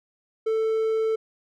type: tone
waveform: triangle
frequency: 442.7 Hz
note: A4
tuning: 11 cents sharp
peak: -19 dBFS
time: 0.46-1.16 s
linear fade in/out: 10 ms
effects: none